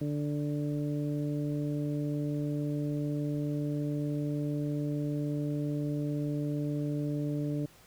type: harmonic tone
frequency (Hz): 146.83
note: D3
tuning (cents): 0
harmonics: 1 / 2 / 3 / 4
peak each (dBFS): -32 / -33 / -42 / -43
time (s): 0.01-7.66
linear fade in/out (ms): 5
effects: pink hiss -58 dBFS RMS until 7.86 s